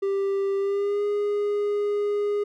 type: tone with pitch glide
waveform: triangle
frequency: 393.8 to 411.7 Hz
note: G4 to G#4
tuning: +8 to -15 cents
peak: -20 dBFS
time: 0.02-2.44 s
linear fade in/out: 10 ms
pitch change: +77 cents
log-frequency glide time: 0.58-1.04 s
effects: none